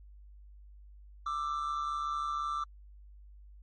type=tone pair together; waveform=triangle; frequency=1181 / 1326.6 Hz; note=D6 / E6; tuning=+9 / +11 cents; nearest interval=major second; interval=202 cents; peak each=-31 / -35 dBFS; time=1.26-2.64 s; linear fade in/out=5 ms; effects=added 50 Hz sine -50 dBFS peak until 3.62 s + MP3 32 kbps